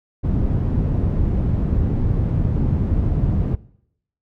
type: low-pass noise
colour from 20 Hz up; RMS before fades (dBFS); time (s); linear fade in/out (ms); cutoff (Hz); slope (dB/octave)
white; -19; 0.23-3.56; 20; 130; 12
effects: noise-tail reverb RT60 0.7 s tail -20 dB re dry